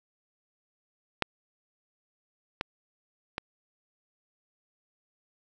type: clicks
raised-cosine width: 0.3 ms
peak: -8 / -13 / -15 dBFS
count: 3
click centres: 1.223 / 2.611 / 3.381 s
effects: none